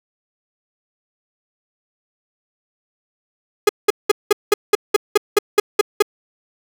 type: tone bursts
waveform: 45% pulse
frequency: 415.3 Hz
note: G#4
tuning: in tune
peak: -8 dBFS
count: 12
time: 3.67-6.024 s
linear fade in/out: 5 ms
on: 22 ms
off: 190 ms
effects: none